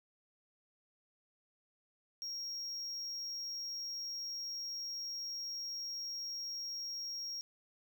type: tone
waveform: triangle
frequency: 5588 Hz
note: F8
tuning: in tune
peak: -38 dBFS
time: 2.22-7.41 s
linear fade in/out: 0 ms
effects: none